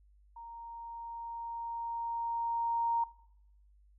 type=tone with level ramp; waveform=sine; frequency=930 Hz; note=A#5; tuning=4 cents flat; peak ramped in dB=-45 to -27 dBFS; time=0.36-3.04 s; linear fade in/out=5 ms; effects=noise-tail reverb RT60 0.7 s tail -19 dB re dry + added 50 Hz sine -60 dBFS peak until 3.98 s